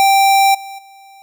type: tone with level steps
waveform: square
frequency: 784 Hz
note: G5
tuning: in tune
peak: -9 / -29 / -40 dBFS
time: 0-1.22 s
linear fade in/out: 0 ms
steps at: 0.54 / 0.78 s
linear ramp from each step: 10 ms
effects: none